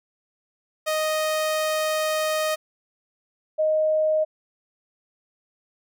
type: tone pair in turn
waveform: sawtooth / sine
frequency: 622.3 / 622.3 Hz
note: D#5 / D#5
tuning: 0 / 0 cents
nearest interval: unison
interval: 0 cents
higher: neither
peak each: -18 dBFS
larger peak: neither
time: 0.86-2.56 / 3.58-4.25 s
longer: first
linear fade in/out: 20 ms
effects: none